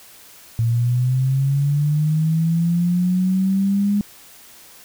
sine linear sweep, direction up, 113.8 to 205.8 Hz, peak -15 dBFS, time 0.59-4.01 s, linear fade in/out 0 ms, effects white hiss -45 dBFS RMS until 4.84 s

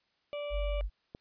harmonic tone, 583 Hz, D5, 13 cents flat, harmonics 1 / 2 / 4 / 5 / 6, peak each -35 / -49 / -47 / -49 / -59 dBFS, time 0.33-0.81 s, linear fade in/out 0 ms
sine tone, 49 Hz, G1, in tune, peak -30 dBFS, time 0.5-0.9 s, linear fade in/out 50 ms
click, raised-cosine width 2 ms, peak -29 dBFS, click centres 1.149 s
effects white hiss -74 dBFS RMS until 1.2 s + resampled to 11025 Hz

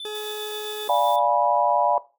triangle tone with tremolo, 3520 Hz, A7, in tune, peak -29 dBFS, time 0-1.19 s, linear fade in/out 2 ms, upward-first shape triangle, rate 7.6 Hz, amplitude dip 55%
40% pulse tone, 423.5 Hz, G#4, 34 cents sharp, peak -29 dBFS, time 0.05-0.88 s, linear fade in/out 2 ms
blue noise, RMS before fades -41 dBFS, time 0.15-1.16 s, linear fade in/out 2 ms
sine chord, D diminished seventh, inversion none, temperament equal with one note detuned, 587.3 / 698.5 / 830.6 / 977.5 Hz, D5 / F5 / Ab5 / Cb6, 0 / 0 / 0 / -18 cents, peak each -23 dBFS, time 0.89-1.98 s, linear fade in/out 2 ms
effects noise-tail reverb RT60 0.3 s tail -17 dB re dry

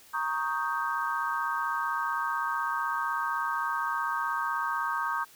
sine chord, Eb dominant seventh, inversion second, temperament equal, 932.3 / 1108.7 / 1244.5 / 1568 Hz, Bb5 / Db6 / Eb6 / G6, 0 / 0 / 0 / 0 cents, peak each -33 dBFS, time 0.13-5.25 s, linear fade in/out 20 ms, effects white hiss -55 dBFS RMS until 5.35 s

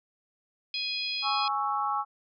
harmonic tone, 830.6 Hz, G#5, in tune, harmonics 3 / 4 / 5 / 6, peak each -35 / -35 / -35 / -35 dBFS, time 0.74-1.48 s, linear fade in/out 2 ms
sine chord, C# minor, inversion second, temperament equal, 830.6 / 1108.7 / 1318.5 Hz, G#5 / C#6 / E6, 0 / 0 / 0 cents, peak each -30 / -30 / -32 dBFS, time 1.22-2.05 s, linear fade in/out 50 ms
effects none

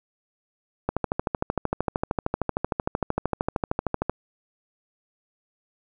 click train, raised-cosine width 1 ms, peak -9 dBFS, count 43, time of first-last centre 0.89-4.096 s, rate 13.1 Hz, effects none

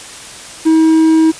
triangle tone with quantisation, 320 Hz, D#4, 49 cents sharp, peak -4 dBFS, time 0.65-1.32 s, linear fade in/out 20 ms, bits 5, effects white hiss -31 dBFS RMS until 1.39 s + resampled to 22050 Hz

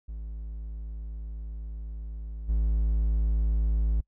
triangle tone with level steps, 54 Hz, A1, 32 cents flat, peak -32 / -20 dBFS, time 0.08-4.01 s, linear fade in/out 10 ms, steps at 2.48 s, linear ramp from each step 20 ms, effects noise-tail reverb RT60 0.1 s tail -25 dB re dry

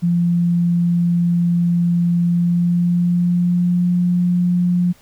sine tone with pitch glide, 172.7 to 177.15 Hz, F3 to F3, -19 to +25 cents, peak -13 dBFS, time 0.02-4.93 s, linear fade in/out 20 ms, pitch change +44 cents, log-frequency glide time 2.24-3.88 s, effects pink hiss -51 dBFS RMS until 5.01 s

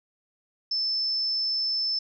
sine tone, 5274 Hz, E8, in tune, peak -24 dBFS, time 0.71-1.99 s, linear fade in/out 5 ms, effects none

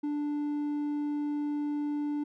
sine tone with hard clipping, 293.7 Hz, D4, in tune, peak -30 dBFS, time 0.03-2.24 s, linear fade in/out 10 ms, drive 3 dB, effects none

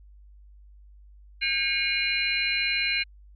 sine tone cluster, 1603 / 2170 / 2432 / 2848 / 4097 Hz, G6 / C#7 / D#7 / F7 / C8, +38 / -37 / -40 / +33 / -37 cents, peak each -33 / -29 / -28 / -32 / -29 dBFS, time 1.41-3.04 s, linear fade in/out 20 ms, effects added 50 Hz sine -48 dBFS peak until 3.35 s

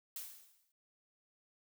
blue noise with exponential decay, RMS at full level -42 dBFS, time 0.16-0.72 s, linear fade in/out 2 ms, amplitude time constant 120 ms, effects none

